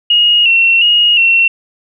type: tone with vibrato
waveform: sine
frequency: 2794 Hz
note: F7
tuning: in tune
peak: -6 dBFS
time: 0.1-1.48 s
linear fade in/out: 5 ms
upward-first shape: square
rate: 1.4 Hz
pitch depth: 48 cents each way
effects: none